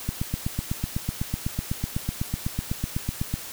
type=click train; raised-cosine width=5 ms; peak=-13 dBFS; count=27; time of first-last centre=0.09-3.34 s; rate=8 Hz; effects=white hiss -38 dBFS RMS until 3.52 s